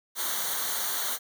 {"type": "noise with comb filter", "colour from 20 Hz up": "white", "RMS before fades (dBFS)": -30, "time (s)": [0.15, 1.19], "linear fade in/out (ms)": 50, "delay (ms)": 0.39, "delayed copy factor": -0.8, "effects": []}